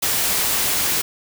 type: noise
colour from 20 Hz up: white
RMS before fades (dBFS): -20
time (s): 0.02-1.02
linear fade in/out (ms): 10
effects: none